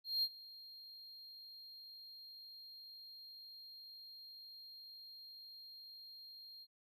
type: tone with ADSR envelope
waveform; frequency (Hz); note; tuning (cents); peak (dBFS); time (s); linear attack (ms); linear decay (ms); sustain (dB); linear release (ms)
triangle; 4217; C8; +13; -30; 0.04-6.67; 190; 52; -21; 47
effects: none